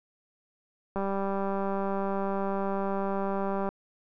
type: click train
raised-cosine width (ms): 1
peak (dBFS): -18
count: 536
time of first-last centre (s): 0.96-3.69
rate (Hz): 196
effects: none